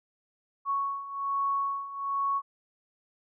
sine beating tone pair, 1108.7 / 1109.9 Hz, C#6 / C#6, 0 / +2 cents, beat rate 1.2 Hz, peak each -33 / -29 dBFS, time 0.65-2.42 s, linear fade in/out 50 ms, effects none

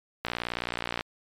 click train, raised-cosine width 0.3 ms, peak -13 dBFS, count 46, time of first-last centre 0.25-1.009 s, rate 59.3 Hz, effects MP3 96 kbps

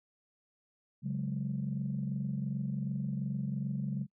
sine chord, C# suspended fourth, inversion none, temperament equal, 138.59 / 185 / 207.7 Hz, C#3 / F#3 / G#3, 0 / 0 / 0 cents, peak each -34 / -37 / -37 dBFS, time 1.02-4.07 s, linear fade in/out 50 ms, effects noise-tail reverb RT60 0.1 s tail -26 dB re dry + tanh soft clip ceiling -24 dBFS

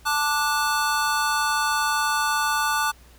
square chord, D major, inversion second, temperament just, 881 / 1174.7 / 1468.3 Hz, A5 / D6 / F#6, +2 / 0 / -14 cents, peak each -26 dBFS, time 0.05-2.92 s, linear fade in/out 20 ms, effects added 60 Hz sine -50 dBFS peak until 3.18 s + pink hiss -54 dBFS RMS until 3.18 s

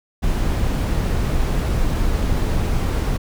brown noise, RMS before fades -19 dBFS, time 0.22-3.18 s, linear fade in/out 20 ms, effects none

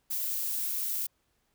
violet noise, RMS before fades -32 dBFS, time 0.1-1.07 s, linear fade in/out 10 ms, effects pink hiss -74 dBFS RMS until 1.54 s

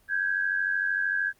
sine tone pair together, 1568 / 1661.2 Hz, G6 / G#6, 0 / 0 cents, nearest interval minor second, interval 100 cents, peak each -27 dBFS, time 0.08-1.33 s, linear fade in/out 50 ms, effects pink hiss -63 dBFS RMS until 1.39 s + Opus 24 kbps

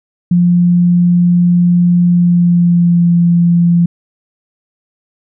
sine tone with pitch glide, 175.4 to 171.99 Hz, F3 to F3, +8 to -26 cents, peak -6 dBFS, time 0.31-3.86 s, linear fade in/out 5 ms, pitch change -34 cents, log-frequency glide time 2.05-3.13 s, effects none

